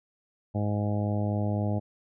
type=harmonic tone; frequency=103.83 Hz; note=G#2; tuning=in tune; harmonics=1 / 2 / 3 / 4 / 5 / 6 / 7 / 8; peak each=-27 / -31 / -36 / -42 / -39 / -37 / -41 / -43 dBFS; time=0.54-1.8 s; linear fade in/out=20 ms; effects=none